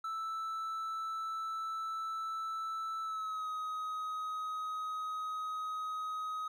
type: tone with pitch glide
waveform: triangle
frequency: 1318.5 to 1261.1 Hz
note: E6 to D#6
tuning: 0 to +23 cents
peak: -34 dBFS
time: 0.04-6.48 s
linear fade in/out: 5 ms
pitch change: -77 cents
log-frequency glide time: 3.02-3.48 s
effects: none